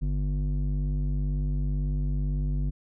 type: tone with low-pass filter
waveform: square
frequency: 49 Hz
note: G1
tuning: in tune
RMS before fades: -27 dBFS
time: 0.01-2.71 s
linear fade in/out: 20 ms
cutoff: 190 Hz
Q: 1.9
effects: none